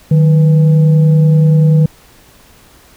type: tone with frequency modulation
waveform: sine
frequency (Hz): 153.8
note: D#3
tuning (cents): -20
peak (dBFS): -5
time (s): 0.11-1.86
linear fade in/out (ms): 5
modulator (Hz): 338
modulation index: 0.32
effects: pink hiss -44 dBFS RMS until 2.96 s